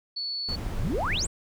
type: tone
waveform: sine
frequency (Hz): 4435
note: C#8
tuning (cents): 0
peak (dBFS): -29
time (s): 0.16-0.56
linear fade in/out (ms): 10
type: noise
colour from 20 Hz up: brown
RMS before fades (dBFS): -31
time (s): 0.48-1.27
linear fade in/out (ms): 10
type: exponential sweep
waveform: sine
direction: up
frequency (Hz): 84.5 to 8870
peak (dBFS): -26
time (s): 0.79-1.27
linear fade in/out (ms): 20
effects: none